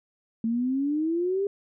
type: exponential sweep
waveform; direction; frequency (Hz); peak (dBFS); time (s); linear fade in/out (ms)
sine; up; 222.7 to 406.4; -23; 0.44-1.47; 2
effects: none